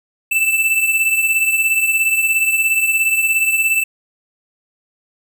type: beating tone pair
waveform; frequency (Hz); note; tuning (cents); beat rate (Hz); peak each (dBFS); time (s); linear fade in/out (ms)
square; 2647 / 2664; E7 / E7; +7 / +18; 17; -15 / -21; 0.31-3.84; 10
effects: none